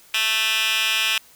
10% pulse tone with high-pass filter, 220 Hz, A3, in tune, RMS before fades -21 dBFS, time 0.14-1.18 s, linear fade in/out 2 ms, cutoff 2400 Hz, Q 6.7, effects white hiss -51 dBFS RMS until 1.35 s

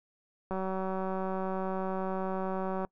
click train, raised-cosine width 1 ms, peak -21 dBFS, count 443, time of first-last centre 0.51-2.849 s, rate 189 Hz, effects noise-tail reverb RT60 0.1 s tail -24 dB re dry

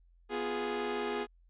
sawtooth chord, F diminished, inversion second, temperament equal, 246.9 / 349.2 / 415.3 Hz, Cb4 / F4 / Ab4, 0 / 0 / 0 cents, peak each -36 / -36 / -30 dBFS, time 0.29-1.27 s, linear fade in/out 50 ms, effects added 43 Hz sine -60 dBFS peak until 1.49 s + resampled to 8000 Hz

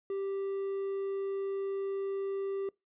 triangle tone, 392 Hz, G4, in tune, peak -30 dBFS, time 0.1-2.69 s, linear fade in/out 2 ms, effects noise-tail reverb RT60 0.2 s tail -24 dB re dry + resampled to 8000 Hz

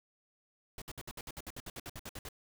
pink noise bursts, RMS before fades -44 dBFS, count 16, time 0.78-2.288 s, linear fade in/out 2 ms, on 38 ms, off 60 ms, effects none

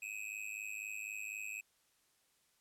square tone with amplitude modulation, 2543 Hz, D#7, 37 cents sharp, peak -38 dBFS, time 0.02-1.61 s, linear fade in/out 5 ms, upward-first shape sine, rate 104 Hz, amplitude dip 95%, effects white hiss -74 dBFS RMS until 2.6 s + low-pass 12000 Hz 12 dB/octave

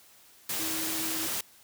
sine tone in noise, 320 Hz, D#4, 49 cents sharp, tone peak -37 dBFS, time 0.59-1.27 s, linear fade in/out 5 ms, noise white, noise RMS -32 dBFS, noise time 0.49-1.41 s, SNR -8 dB, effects white hiss -57 dBFS RMS until 1.63 s + high-pass 60 Hz 12 dB/octave

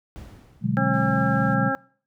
brown noise with exponential decay, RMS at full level -35 dBFS, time 0.16-1.18 s, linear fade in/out 0 ms, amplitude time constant 220 ms
sine chord, G# half-diminished seventh, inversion first, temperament equal, 123.47 / 146.83 / 185 / 207.7 Hz, B2 / D3 / F#3 / G#3, 0 / 0 / 0 / 0 cents, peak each -26 / -27 / -26 / -25 dBFS, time 0.61-1.72 s, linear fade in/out 50 ms
harmonic tone, 269.5 Hz, C#4, 49 cents flat, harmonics 1 / 2 / 3 / 5 / 6, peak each -28 / -28 / -28 / -28 / -28 dBFS, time 0.77-1.75 s, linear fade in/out 0 ms
brown noise, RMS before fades -40 dBFS, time 0.93-1.55 s, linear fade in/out 10 ms
effects noise-tail reverb RT60 0.5 s tail -25 dB re dry + high-pass 60 Hz 12 dB/octave

